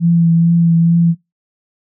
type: tone with vibrato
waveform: sine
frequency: 168 Hz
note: E3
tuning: 33 cents sharp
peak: -8 dBFS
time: 0-1.15 s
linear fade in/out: 50 ms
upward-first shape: triangle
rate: 2.3 Hz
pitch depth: 22 cents each way
effects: noise-tail reverb RT60 0.2 s tail -20 dB re dry